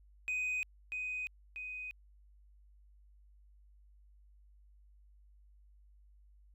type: tone with echo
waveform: sine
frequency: 2501 Hz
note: D#7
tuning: 8 cents sharp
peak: -30 dBFS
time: 0.28-0.63 s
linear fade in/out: 0 ms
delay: 640 ms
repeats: 2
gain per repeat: -5 dB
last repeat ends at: 1.91 s
effects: tanh soft clip ceiling -32 dBFS + added 50 Hz sine -59 dBFS peak until 6.54 s